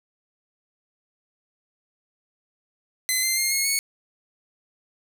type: tone with pitch steps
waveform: 10% pulse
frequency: 2039 / 2081 / 2123 / 2166 / 2211 Hz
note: C7 / C7 / C7 / C#7 / C#7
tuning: -45 / -10 / +25 / -41 / -5 cents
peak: -12 dBFS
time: 3.09-3.79 s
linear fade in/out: 0 ms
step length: 140 ms
effects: none